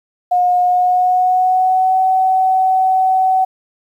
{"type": "tone with pitch glide", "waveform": "sine", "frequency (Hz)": [719, 753.9], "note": ["F#5", "F#5"], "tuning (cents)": [-50, 32], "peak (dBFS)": -10, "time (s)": [0.31, 3.45], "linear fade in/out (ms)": 10, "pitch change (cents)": 82, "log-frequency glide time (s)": [0.61, 1.99], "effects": ["8-bit"]}